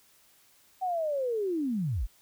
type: linear sweep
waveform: sine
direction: down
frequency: 763 to 31.94 Hz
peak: -27 dBFS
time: 0.81-2.07 s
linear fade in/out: 20 ms
effects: white hiss -62 dBFS RMS until 2.21 s